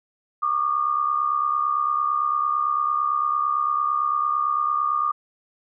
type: tone pair together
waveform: sine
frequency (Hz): 1142.1 / 1211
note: D6 / D#6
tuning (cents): -49 / -47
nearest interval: minor second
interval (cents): 102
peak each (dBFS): -25 / -21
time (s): 0.42-5.12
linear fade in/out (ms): 10
effects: none